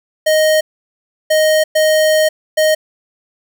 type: tone bursts at uneven times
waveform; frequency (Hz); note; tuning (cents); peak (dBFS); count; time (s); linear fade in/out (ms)
square; 622.3; D#5; 0; -10; 4; 0.26-0.61 / 1.3-1.64 / 1.75-2.29 / 2.57-2.75; 10
effects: none